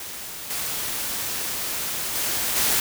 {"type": "noise with level steps", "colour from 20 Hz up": "white", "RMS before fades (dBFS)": [-35, -28, -25, -21], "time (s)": [0, 2.8], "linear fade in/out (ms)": 2, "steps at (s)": [0.5, 2.15, 2.56], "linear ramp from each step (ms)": 5, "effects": []}